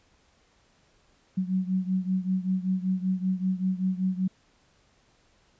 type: beating tone pair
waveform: sine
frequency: 185 / 190.2 Hz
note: F#3 / F#3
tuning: 0 / +48 cents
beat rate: 5.2 Hz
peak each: -26 / -29 dBFS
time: 1.37-4.28 s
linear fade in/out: 10 ms
effects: pink hiss -64 dBFS RMS until 5.59 s + resampled to 16000 Hz